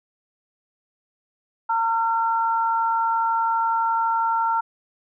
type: tone pair together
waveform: sine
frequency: 911.7 / 1366 Hz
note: A#5 / F6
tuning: -39 / -39 cents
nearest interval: perfect fifth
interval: 700 cents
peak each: -20 / -24 dBFS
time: 1.69-4.61 s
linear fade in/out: 10 ms
effects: none